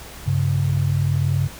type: tone pair together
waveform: sine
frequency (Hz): 98 / 138.59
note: G2 / C#3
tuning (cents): 0 / 0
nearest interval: tritone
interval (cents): 600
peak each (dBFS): -20 / -19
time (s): 0.26-1.48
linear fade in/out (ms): 20
effects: added 60 Hz sine -43 dBFS peak until 1.59 s + pink hiss -39 dBFS RMS until 1.59 s